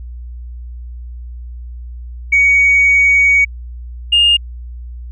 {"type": "tone pair in turn", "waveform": "sine", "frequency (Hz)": [2245, 2829], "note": ["C#7", "F7"], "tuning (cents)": [21, 22], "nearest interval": "major third", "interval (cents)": 401, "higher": "second", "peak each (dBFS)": -6, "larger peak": "neither", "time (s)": [[2.32, 3.45], [4.12, 4.37]], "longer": "first", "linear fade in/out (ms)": 10, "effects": ["tanh soft clip ceiling -3 dBFS", "added 60 Hz sine -26 dBFS peak until 5.11 s"]}